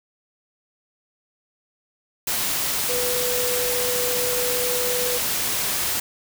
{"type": "tone in noise", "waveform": "sine", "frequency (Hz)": 493.9, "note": "B4", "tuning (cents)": 0, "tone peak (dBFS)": -25, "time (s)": [2.89, 5.18], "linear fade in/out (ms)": 5, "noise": "white", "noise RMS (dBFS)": -24, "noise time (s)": [2.27, 6], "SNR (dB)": -4, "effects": []}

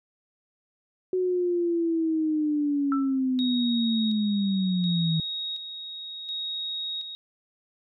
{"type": "linear sweep", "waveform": "sine", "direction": "down", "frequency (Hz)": [371.4, 158.9], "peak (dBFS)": -22, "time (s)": [1.13, 5.2], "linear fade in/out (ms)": 2}
{"type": "tone with exponential decay", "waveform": "sine", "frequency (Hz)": 1328, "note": "E6", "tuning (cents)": 12, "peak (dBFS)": -25, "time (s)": [2.92, 3.19], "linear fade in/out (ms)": 1, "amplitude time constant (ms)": 58}
{"type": "tone with tremolo", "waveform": "sine", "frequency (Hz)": 3767, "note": "A#7", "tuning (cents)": 17, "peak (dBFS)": -29, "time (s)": [3.39, 7.15], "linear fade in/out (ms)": 0, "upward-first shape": "square", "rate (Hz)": 0.69, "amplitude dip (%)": 50}
{"effects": []}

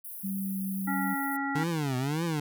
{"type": "high-pass noise", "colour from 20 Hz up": "white", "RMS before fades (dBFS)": -41, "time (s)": [0.04, 1.37], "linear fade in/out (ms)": 10, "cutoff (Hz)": 9900, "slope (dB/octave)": 96}
{"type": "tone with pitch glide", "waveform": "sine", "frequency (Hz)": [194.4, 192.83], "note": ["G3", "G3"], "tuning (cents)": [-14, -28], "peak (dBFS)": -30, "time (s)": [0.23, 1.15], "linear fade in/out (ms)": 20, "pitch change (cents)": -14, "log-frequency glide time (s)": [0.39, 0.58]}
{"type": "harmonic tone", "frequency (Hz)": 277.2, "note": "C#4", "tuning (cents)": 0, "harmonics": [1, 3, 5, 7], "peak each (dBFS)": [-32, -34, -35, -36], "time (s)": [0.87, 1.64], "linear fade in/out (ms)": 10}
{"type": "tone with vibrato", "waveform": "25% pulse", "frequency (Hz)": 146.83, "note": "D3", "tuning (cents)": 0, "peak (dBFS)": -24, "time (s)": [1.55, 2.4], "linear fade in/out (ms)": 5, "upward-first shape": "triangle", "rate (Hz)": 1.8, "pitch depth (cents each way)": 290}
{"effects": []}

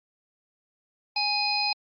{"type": "harmonic tone", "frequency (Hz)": 830.6, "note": "G#5", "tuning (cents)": 0, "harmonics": [1, 3, 5, 6], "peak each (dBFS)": [-29, -29, -29, -29], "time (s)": [1.16, 1.73], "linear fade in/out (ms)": 5, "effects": ["Opus 48 kbps"]}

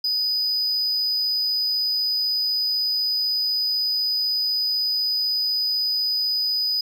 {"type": "tone", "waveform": "triangle", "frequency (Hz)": 4978, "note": "D#8", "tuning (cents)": 0, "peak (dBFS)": -19, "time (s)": [0.04, 6.81], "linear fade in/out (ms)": 5, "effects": []}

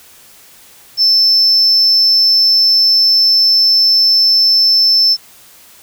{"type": "tone", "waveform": "sine", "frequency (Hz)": 5300, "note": "E8", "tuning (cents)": 9, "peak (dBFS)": -5, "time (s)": [0.97, 5.17], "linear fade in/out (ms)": 50, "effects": ["tanh soft clip ceiling -5 dBFS", "white hiss -42 dBFS RMS until 5.82 s"]}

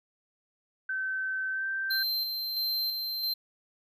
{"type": "tone with pitch glide", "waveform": "sine", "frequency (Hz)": [1537, 1563.9], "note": ["G6", "G6"], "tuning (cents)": [-35, -5], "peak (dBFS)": -29, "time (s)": [0.89, 2.03], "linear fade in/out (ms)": 5, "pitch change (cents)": 30, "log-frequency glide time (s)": [1.51, 1.66]}
{"type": "tone with tremolo", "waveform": "square", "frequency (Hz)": 4125, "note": "C8", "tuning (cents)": -25, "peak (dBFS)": -28, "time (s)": [1.9, 3.34], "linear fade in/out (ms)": 10, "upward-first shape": "square", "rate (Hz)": 1.5, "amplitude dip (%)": 35}
{"effects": []}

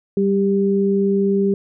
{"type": "tone pair together", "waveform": "sine", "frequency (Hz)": [196, 396.1], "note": ["G3", "G4"], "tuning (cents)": [0, 18], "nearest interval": "octave", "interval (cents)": 1218, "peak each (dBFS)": [-17, -17], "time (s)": [0.17, 1.54], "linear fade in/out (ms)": 2, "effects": []}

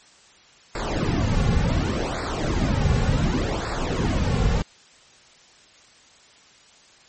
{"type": "noise with flanger", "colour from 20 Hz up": "brown", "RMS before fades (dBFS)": -22, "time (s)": [0.75, 4.62], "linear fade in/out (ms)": 2, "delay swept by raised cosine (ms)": [0.32, 3.22], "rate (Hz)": 0.68, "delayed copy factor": -0.75, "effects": ["white hiss -52 dBFS RMS until 7.08 s", "MP3 32 kbps"]}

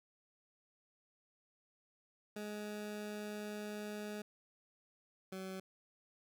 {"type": "tone pair in turn", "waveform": "20% pulse", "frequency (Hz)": [209.5, 189.17], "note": ["G#3", "F#3"], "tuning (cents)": [15, 39], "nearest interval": "major second", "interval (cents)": 176, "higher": "first", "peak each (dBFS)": [-37, -38], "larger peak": "first", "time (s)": [[2.36, 4.22], [5.32, 5.6]], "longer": "first", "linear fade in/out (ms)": 5, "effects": []}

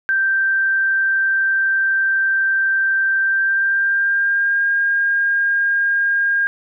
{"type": "tone with pitch glide", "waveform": "sine", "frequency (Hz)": [1568, 1614.9], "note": ["G6", "G#6"], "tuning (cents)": [0, -49], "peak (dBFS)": -14, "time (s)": [0.09, 6.47], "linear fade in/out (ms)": 0, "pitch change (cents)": 51, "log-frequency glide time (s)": [3.21, 4.66], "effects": []}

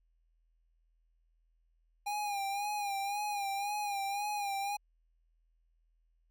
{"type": "tone with vibrato", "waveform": "square", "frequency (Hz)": 811, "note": "G#5", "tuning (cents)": -41, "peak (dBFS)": -34, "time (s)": [2.06, 4.77], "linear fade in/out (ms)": 10, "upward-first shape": "sine", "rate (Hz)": 1.9, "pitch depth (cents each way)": 55, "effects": ["added 41 Hz sine -69 dBFS peak until 6.3 s"]}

